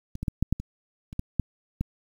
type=clicks; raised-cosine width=5 ms; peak=-22 / -18 / -13 / -10 / -10 / -21 / -27 / -15 / -10 / -14 dBFS; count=10; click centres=0.154 / 0.23 / 0.282 / 0.426 / 0.526 / 0.6 / 1.129 / 1.194 / 1.397 / 1.81 s; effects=8-bit